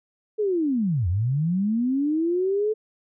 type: linear two-way sweep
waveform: sine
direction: down then up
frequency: 438.8 to 82 to 438.8 Hz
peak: -20 dBFS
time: 0.38-2.74 s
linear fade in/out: 20 ms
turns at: 1.08 s
effects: none